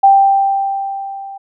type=tone with level ramp; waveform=sine; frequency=786 Hz; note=G5; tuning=4 cents sharp; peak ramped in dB=-3 to -27 dBFS; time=0.03-1.38 s; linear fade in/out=10 ms; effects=none